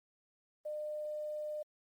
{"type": "tone with quantisation", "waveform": "sine", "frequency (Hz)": 604, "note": "D5", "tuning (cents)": 48, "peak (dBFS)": -37, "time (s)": [0.65, 1.63], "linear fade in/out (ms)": 10, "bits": 11, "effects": ["Opus 32 kbps"]}